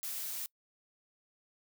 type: noise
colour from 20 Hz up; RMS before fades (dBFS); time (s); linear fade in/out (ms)
blue; -39; 0.03-0.46; 0
effects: noise-tail reverb RT60 0.1 s tail -25 dB re dry